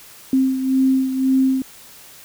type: beating tone pair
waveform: sine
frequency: 263.3 / 265.2 Hz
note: C4 / C4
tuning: +11 / +23 cents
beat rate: 1.9 Hz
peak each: -15 / -22 dBFS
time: 0.33-1.62 s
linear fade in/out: 2 ms
effects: white hiss -43 dBFS RMS until 2.24 s